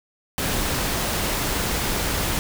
pink noise, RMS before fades -24 dBFS, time 0.38-2.39 s, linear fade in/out 0 ms, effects none

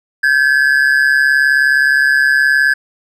triangle ring-modulated tone, 1633 Hz, G#6, 30 cents flat, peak -4 dBFS, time 0.23-2.74 s, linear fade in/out 10 ms, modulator 69.6 Hz, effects none

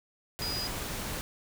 sine tone in noise, 4921 Hz, D#8, 20 cents flat, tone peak -33 dBFS, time 0.42-0.67 s, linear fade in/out 0 ms, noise pink, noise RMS -36 dBFS, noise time 0.39-1.21 s, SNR 0 dB, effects none

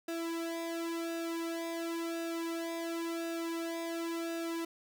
sawtooth tone with flanger, 333.2 Hz, E4, 19 cents sharp, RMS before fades -37 dBFS, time 0.08-4.65 s, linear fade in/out 5 ms, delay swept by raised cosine 0.92 to 2.32 ms, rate 0.94 Hz, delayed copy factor -0.9, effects none

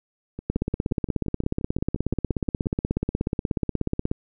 two click trains, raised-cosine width 3 ms, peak -20 / -10 dBFS, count 14 / 61, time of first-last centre 0.39-2.659 / 0.5-4.114 s, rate 5.73 / 16.6 Hz, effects none

